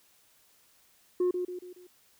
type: tone with echo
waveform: sine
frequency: 360 Hz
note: F#4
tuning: 47 cents flat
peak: -21 dBFS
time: 1.2-1.31 s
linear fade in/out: 5 ms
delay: 140 ms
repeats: 4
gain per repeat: -7 dB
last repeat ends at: 1.87 s
effects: tanh soft clip ceiling -22 dBFS + white hiss -64 dBFS RMS until 2.19 s